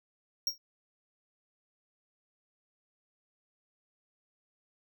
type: tone with exponential decay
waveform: square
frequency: 5588 Hz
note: F8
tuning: in tune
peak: -25 dBFS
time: 0.47-0.58 s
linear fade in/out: 2 ms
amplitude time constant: 23 ms
effects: none